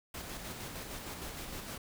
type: noise with tremolo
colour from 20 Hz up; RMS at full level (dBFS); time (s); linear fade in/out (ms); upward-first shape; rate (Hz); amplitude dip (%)
pink; -42; 0.14-1.78; 5; square; 6.5; 30
effects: none